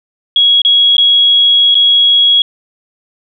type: tone with dropouts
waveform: sine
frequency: 3322 Hz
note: G#7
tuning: in tune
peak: -5 dBFS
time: 0.36-2.42 s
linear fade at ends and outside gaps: 2 ms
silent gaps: 0.618-0.649 / 0.968-0.981 / 1.745-1.752 s
effects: none